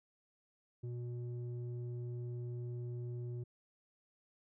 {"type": "tone with low-pass filter", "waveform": "square", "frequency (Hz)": 121.1, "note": "B2", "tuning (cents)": -34, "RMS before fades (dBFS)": -42, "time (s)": [0.83, 3.44], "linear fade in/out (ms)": 10, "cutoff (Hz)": 270, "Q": 8, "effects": []}